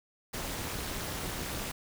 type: noise with amplitude modulation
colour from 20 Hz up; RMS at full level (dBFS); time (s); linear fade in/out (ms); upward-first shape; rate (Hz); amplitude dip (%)
pink; -33; 0.33-1.72; 10; sine; 226; 80
effects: none